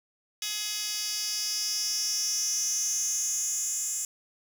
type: tone with high-pass filter sweep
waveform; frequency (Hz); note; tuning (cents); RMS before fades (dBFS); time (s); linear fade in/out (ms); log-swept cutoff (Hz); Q
10% pulse; 420.9; G#4; +23; -30; 0.42-4.05; 2; 4100 to 7500; 5.9
effects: 9-bit